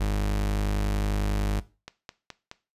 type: tone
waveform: 40% pulse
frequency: 51 Hz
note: G#1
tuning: 31 cents flat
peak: -22 dBFS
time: 0-1.6 s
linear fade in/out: 10 ms
type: click train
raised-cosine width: 0.2 ms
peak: -21 dBFS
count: 4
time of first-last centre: 1.88-2.514 s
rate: 4.73 Hz
effects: noise-tail reverb RT60 0.3 s tail -17 dB re dry + resampled to 32000 Hz